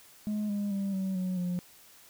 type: tone with pitch steps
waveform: sine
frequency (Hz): 210.7 / 203.8 / 197.04 / 190.55 / 184.27 / 178.2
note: G#3 / G#3 / G3 / G3 / F#3 / F3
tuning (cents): +25 / -32 / +9 / -49 / -7 / +35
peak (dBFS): -26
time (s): 0.27-1.59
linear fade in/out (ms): 0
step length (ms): 220
effects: tanh soft clip ceiling -28 dBFS + white hiss -56 dBFS RMS until 2.09 s